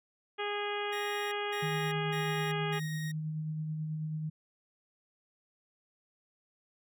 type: harmonic tone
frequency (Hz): 411.5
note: G#4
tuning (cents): -16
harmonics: 1 / 2 / 3 / 4 / 5 / 6 / 7 / 8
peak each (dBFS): -36 / -39 / -41 / -42 / -43 / -44 / -44 / -45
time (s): 0.38-2.8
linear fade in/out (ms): 20
type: tone bursts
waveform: sawtooth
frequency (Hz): 1873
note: A#6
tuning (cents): +8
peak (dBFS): -38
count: 4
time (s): 0.92-3.12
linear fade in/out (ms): 10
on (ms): 400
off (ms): 200
type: tone with tremolo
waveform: sine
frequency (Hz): 155.56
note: D#3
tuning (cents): 0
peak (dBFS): -32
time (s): 1.62-4.3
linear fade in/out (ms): 10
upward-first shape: sine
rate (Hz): 9.2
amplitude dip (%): 25
effects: none